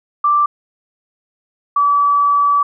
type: tone pair in turn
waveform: sine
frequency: 1174.7 / 1149.2 Hz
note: D6 / D6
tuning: 0 / -38 cents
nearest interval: unison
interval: 38 cents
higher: first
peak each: -10 dBFS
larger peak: neither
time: 0.24-0.46 / 1.76-2.63 s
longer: second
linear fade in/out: 5 ms
effects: none